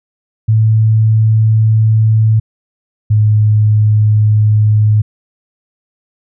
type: tone pair in turn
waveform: sine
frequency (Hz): 110 / 106.75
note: A2 / G#2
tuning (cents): 0 / +48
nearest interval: minor second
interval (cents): 52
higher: first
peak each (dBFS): -6 / -6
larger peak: neither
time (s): 0.48-2.4 / 3.1-5.02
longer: neither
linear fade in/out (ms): 10
effects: none